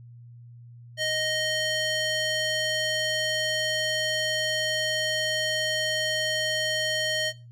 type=tone with band-pass filter; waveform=square; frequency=622.3 Hz; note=D#5; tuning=in tune; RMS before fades=-27 dBFS; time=0.97-7.33 s; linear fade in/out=50 ms; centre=3400 Hz; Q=1; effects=noise-tail reverb RT60 0.3 s tail -19 dB re dry + added 119 Hz sine -44 dBFS peak until 7.51 s